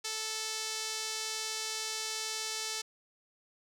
sawtooth tone with band-pass filter, 438.9 Hz, A4, 4 cents flat, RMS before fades -37 dBFS, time 0.04-2.82 s, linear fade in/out 10 ms, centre 5600 Hz, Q 1.5, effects none

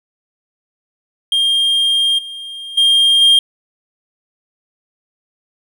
triangle tone with level steps, 3211 Hz, G7, 41 cents sharp, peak -10 / -25 / -7 / -5 dBFS, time 1.32-3.39 s, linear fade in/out 2 ms, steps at 2.18 / 2.77 / 3.21 s, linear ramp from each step 10 ms, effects none

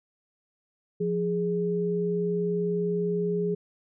sine tone pair together, 175.01 / 415.3 Hz, F3 / G#4, +4 / 0 cents, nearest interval octave + minor third, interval 1496 cents, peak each -28 / -26 dBFS, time 1-3.55 s, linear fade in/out 10 ms, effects none

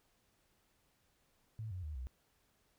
sine tone with pitch steps, 110 / 91.44 / 76.01 / 63.18 Hz, A2 / F#2 / D#2 / B1, 0 / -20 / -40 / +40 cents, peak -40 dBFS, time 1.59-2.07 s, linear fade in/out 0 ms, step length 120 ms, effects pink hiss -75 dBFS RMS until 2.78 s

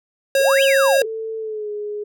square tone, 544 Hz, C#5, 33 cents flat, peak -14 dBFS, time 0.35-1.02 s, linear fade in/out 2 ms
sine exponential two-way sweep, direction up then down, 369.2 to 3264 to 369.2 Hz, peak -19 dBFS, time 0.39-1.07 s, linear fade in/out 50 ms, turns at 0.63 s
sine tone with pitch glide, 444.4 to 417 Hz, A4 to G#4, +17 to +7 cents, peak -24 dBFS, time 1.04-2.04 s, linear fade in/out 10 ms, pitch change -110 cents, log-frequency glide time 1.38-1.7 s
effects none

